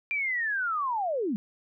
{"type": "linear sweep", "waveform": "sine", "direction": "down", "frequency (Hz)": [2388, 189.1], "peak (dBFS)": -26, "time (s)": [0.11, 1.36], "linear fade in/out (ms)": 0, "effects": []}